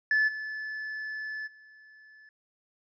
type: tone with level steps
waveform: triangle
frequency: 1734 Hz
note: A6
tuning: 26 cents flat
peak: -19 / -32 / -50 dBFS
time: 0.11-2.29 s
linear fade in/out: 2 ms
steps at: 0.27 / 1.46 s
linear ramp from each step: 20 ms
effects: tanh soft clip ceiling -16 dBFS + resampled to 16000 Hz